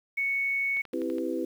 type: tone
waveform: sine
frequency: 2217 Hz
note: C#7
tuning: in tune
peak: -25 dBFS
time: 0.17-0.82 s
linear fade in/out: 10 ms
type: click train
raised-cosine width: 0.3 ms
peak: -30 dBFS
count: 6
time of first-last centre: 0.77-1.183 s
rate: 12.1 Hz
type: chord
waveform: sine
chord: C major seventh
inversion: none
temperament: equal with one note detuned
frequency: 261.6 / 329.6 / 392 / 499.6 Hz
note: C4 / E4 / G4 / B4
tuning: 0 / 0 / 0 / +20 cents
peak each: -34 / -31 / -35 / -34 dBFS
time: 0.93-1.45 s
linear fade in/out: 5 ms
effects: 9-bit